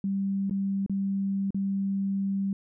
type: tone with dropouts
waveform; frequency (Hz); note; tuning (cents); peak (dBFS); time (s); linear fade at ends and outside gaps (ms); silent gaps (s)
sine; 196; G3; 0; -25; 0.04-2.53; 2; 0.497-0.509 / 0.863-0.896 / 1.506-1.545
effects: none